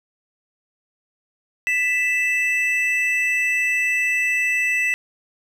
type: tone pair together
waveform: triangle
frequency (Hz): 1984.1 / 2637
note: B6 / E7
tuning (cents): +7 / 0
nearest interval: perfect fourth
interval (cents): 493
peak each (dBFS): -19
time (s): 1.67-4.94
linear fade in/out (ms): 0
effects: none